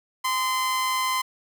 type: tone with amplitude modulation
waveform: sawtooth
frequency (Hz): 1032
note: C6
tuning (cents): -24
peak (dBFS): -17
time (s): 0.24-1.22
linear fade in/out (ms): 10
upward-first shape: sine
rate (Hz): 210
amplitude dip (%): 40
effects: none